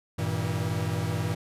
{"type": "chord", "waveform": "45% pulse", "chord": "E diminished", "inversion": "first", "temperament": "equal with one note detuned", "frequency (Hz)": [98, 116.54, 161.24], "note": ["G2", "Bb2", "E3"], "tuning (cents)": [0, 0, -38], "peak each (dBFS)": -31, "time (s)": [0.18, 1.35], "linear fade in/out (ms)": 10, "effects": ["resampled to 32000 Hz"]}